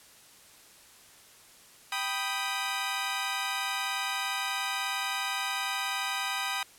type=chord; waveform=15% pulse; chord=G augmented; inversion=none; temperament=equal; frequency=784 / 987.8 / 1244.5 Hz; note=G5 / B5 / D#6; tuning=0 / 0 / 0 cents; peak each=-28 dBFS; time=1.92-6.63 s; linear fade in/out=2 ms; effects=white hiss -55 dBFS RMS until 6.78 s + low-pass 12000 Hz 12 dB/octave